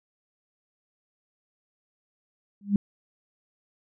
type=tone with exponential growth; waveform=sine; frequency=201.9 Hz; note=G#3; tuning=49 cents flat; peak=-14 dBFS; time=2.61-2.76 s; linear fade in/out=2 ms; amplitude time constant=32 ms; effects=none